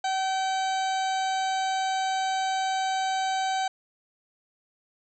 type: harmonic tone with a mistuned harmonic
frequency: 770 Hz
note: G5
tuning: 31 cents flat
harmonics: 1 / 2 / 3 / 4 / 5 / 6 / 8 / 9 / 10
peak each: -25 / -35 / -41 / -40 / -39 / -42 / -43 / -48 / -46 dBFS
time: 0.04-3.68 s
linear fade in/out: 5 ms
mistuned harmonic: 1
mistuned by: -20 cents
effects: none